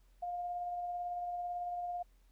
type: tone with tremolo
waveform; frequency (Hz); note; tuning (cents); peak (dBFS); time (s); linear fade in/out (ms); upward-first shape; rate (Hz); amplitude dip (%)
sine; 707; F5; +21; -35; 0.22-2.03; 10; sine; 18; 25
effects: added 43 Hz sine -62 dBFS peak until 2.31 s + pink hiss -75 dBFS RMS until 2.31 s